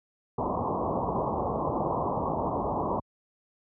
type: low-pass noise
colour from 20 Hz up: white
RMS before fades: -29 dBFS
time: 0.38-3 s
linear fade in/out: 5 ms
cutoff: 1100 Hz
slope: 96 dB/octave
effects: high-pass 60 Hz 12 dB/octave